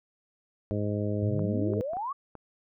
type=harmonic tone; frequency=103.83 Hz; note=G#2; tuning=in tune; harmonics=1 / 2 / 3 / 4 / 5 / 6; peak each=-30 / -33 / -35 / -36 / -37 / -38 dBFS; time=0.71-1.81 s; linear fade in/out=0 ms
type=exponential sweep; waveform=sine; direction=up; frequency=95.2 to 1174.7 Hz; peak=-30 dBFS; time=1.22-2.13 s; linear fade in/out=10 ms
type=clicks; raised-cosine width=1 ms; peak=-29 dBFS; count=5; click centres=1.393 / 1.736 / 1.934 / 1.969 / 2.353 s
effects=none